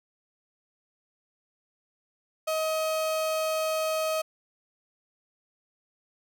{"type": "tone", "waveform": "35% pulse", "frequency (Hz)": 632, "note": "D#5", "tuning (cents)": 27, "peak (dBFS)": -24, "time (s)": [2.47, 4.22], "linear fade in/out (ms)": 10, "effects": []}